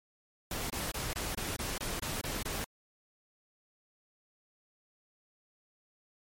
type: noise bursts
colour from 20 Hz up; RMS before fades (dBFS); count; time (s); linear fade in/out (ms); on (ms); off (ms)
pink; -36; 10; 0.51-2.644; 2; 190; 26
effects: MP3 64 kbps